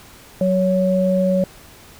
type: tone pair together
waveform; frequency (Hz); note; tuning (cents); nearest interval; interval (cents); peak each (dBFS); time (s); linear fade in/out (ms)
sine; 186.21 / 558; F#3 / C#5; +11 / +11; octave + perfect fifth; 1900; -17; 0.41-1.44; 2
effects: pink hiss -44 dBFS RMS until 1.99 s